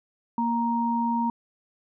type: tone pair together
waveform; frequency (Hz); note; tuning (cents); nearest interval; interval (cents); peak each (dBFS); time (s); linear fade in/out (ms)
sine; 233.8 / 935; A#3 / A#5; +5 / +5; 2 octaves; 2400; -25 / -25; 0.38-1.3; 2
effects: none